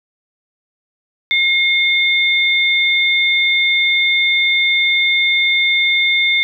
sine tone pair together, 2149 / 3581 Hz, C7 / A7, +46 / +30 cents, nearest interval major sixth, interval 884 cents, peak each -13 / -16 dBFS, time 1.31-6.43 s, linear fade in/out 0 ms, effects none

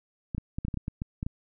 clicks, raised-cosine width 5 ms, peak -19 dBFS, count 11, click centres 0.348 / 0.381 / 0.585 / 0.65 / 0.683 / 0.742 / 0.773 / 0.881 / 1.019 / 1.229 / 1.265 s, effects none

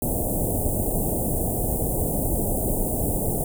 pink band-stop noise, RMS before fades -24 dBFS, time 0.02-3.44 s, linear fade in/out 2 ms, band 750 to 8500 Hz, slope 48 dB/octave, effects none

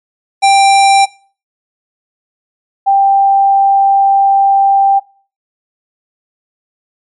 square / sine tone pair in turn, 788 / 788 Hz, G5 / G5, +9 / +9 cents, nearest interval unison, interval 0 cents, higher neither, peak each -5 dBFS, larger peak neither, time 0.42-1.06 / 2.86-5 s, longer second, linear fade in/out 20 ms, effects noise-tail reverb RT60 0.4 s tail -21 dB re dry + MP3 48 kbps

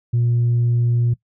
sine tone, 119.3 Hz, A#2, 41 cents sharp, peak -13 dBFS, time 0.13-1.14 s, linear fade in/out 10 ms, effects noise-tail reverb RT60 0.1 s tail -19 dB re dry + tanh soft clip ceiling -12 dBFS

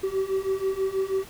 triangle beating tone pair, 380.8 / 387 Hz, F#4 / G4, +50 / -22 cents, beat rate 6.2 Hz, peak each -26 / -24 dBFS, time 0.03-1.25 s, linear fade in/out 10 ms, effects pink hiss -46 dBFS RMS until 1.29 s

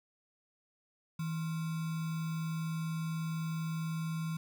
sine tone with sample-and-hold, 162.1 Hz, E3, 29 cents flat, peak -33 dBFS, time 1.19-4.37 s, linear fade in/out 5 ms, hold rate 1225 Hz, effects none

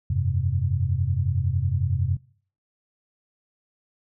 sine chord, F suspended second, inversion none, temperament just, 87.31 / 98.22 / 130.96 Hz, F2 / G2 / C3, 0 / +4 / +2 cents, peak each -25 dBFS, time 0.1-2.17 s, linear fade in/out 5 ms, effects noise-tail reverb RT60 0.5 s tail -22 dB re dry

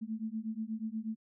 sine beating tone pair, 216.4 / 224.7 Hz, A3 / A3, -29 / +37 cents, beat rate 8.3 Hz, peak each -38 / -38 dBFS, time 0.01-1.16 s, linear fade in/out 20 ms, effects none

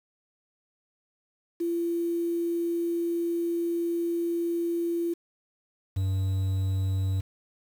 sine / triangle tone pair in turn, 340.2 / 95.47 Hz, F4 / G2, -45 / -45 cents, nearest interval octave + minor seventh, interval 2200 cents, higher first, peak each -25 / -22 dBFS, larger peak second, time 1.6-5.14 / 5.96-7.21 s, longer first, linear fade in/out 10 ms, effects 8-bit

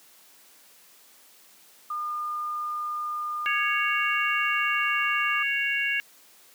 sine tone with pitch glide, 1212 to 1199.5 Hz, D#6 to D6, -46 to +36 cents, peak -28 dBFS, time 1.9-5.43 s, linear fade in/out 5 ms, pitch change -18 cents, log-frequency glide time 4.37-4.96 s
harmonic tone, 554.4 Hz, C#5, in tune, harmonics 3 / 4 / 5, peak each -28 / -28 / -28 dBFS, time 3.46-6 s, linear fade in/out 0 ms
effects white hiss -55 dBFS RMS until 6.54 s + high-pass 200 Hz 12 dB/octave

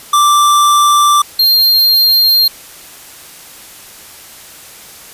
square tone pair in turn, 1174.7 / 4198 Hz, D6 / C8, 0 / +5 cents, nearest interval octave + minor seventh, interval 2205 cents, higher second, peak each -7 dBFS, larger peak neither, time 0.13-1.22 / 1.39-2.48 s, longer neither, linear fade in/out 5 ms, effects white hiss -35 dBFS RMS until 5.13 s + resampled to 32000 Hz

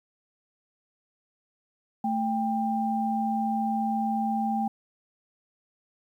sine tone pair together, 221.4 / 793.6 Hz, A3 / G5, +11 / +21 cents, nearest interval octave + minor seventh, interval 2210 cents, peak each -27 dBFS, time 2.04-4.68 s, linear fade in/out 5 ms, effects 10-bit

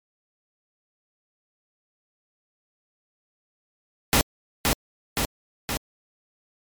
pink noise with echo, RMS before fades -18 dBFS, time 4.13-4.21 s, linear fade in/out 0 ms, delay 520 ms, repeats 3, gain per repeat -3 dB, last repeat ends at 5.77 s, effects MP3 96 kbps

